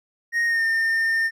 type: tone with pitch glide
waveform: triangle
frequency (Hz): 1864.7 to 1812.7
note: A#6 to A#6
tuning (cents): 0 to -49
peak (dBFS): -17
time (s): 0.32-1.31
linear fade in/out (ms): 50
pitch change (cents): -49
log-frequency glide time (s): 0.46-0.64
effects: none